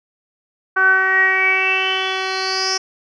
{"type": "tone with low-pass filter sweep", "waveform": "10% pulse", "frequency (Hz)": 378.9, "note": "F#4", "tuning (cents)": 41, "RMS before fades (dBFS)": -17, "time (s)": [0.76, 2.78], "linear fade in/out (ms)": 10, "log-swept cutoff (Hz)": [1400, 5500], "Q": 10, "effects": []}